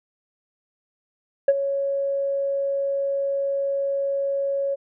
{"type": "tone with ADSR envelope", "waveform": "sine", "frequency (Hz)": 554.4, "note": "C#5", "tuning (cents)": 0, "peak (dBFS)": -8, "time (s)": [1.48, 4.76], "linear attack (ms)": 5, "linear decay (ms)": 41, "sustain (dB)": -13, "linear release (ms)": 26, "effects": ["tanh soft clip ceiling -10 dBFS"]}